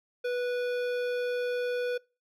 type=tone with hard clipping; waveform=sine; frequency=491.3 Hz; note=B4; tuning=9 cents flat; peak=-30 dBFS; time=0.24-1.98 s; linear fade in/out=10 ms; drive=14 dB; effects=noise-tail reverb RT60 0.3 s tail -24 dB re dry